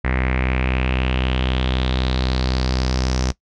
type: tone with low-pass filter sweep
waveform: sawtooth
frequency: 63.9 Hz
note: C2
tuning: 40 cents flat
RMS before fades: -20 dBFS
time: 0.04-3.32 s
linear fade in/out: 10 ms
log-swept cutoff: 2000 to 5800 Hz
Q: 4.5
effects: noise-tail reverb RT60 0.1 s tail -19 dB re dry